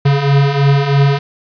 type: beating tone pair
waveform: square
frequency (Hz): 138 / 141.1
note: C#3 / C#3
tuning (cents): -7 / +31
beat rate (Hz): 3.1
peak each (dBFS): -16 / -11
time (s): 0.05-1.19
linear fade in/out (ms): 10
effects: resampled to 11025 Hz + 7-bit